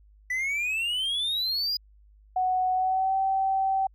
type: exponential sweep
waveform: triangle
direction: up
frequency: 1966 to 4959 Hz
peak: -24 dBFS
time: 0.3-1.77 s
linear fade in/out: 5 ms
type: tone with pitch glide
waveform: sine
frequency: 741 to 771.1 Hz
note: F#5 to G5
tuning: +2 to -29 cents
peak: -22 dBFS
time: 2.36-3.87 s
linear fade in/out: 5 ms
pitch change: +69 cents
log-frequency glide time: 2.73-3.16 s
effects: added 51 Hz sine -53 dBFS peak until 3.94 s